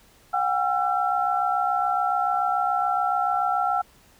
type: tone cluster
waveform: sine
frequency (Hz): 730 / 797 / 1349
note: F#5 / G5 / E6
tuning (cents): -24 / +28 / +40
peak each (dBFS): -25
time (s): 0.33-3.82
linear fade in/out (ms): 10
effects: pink hiss -56 dBFS RMS until 4.19 s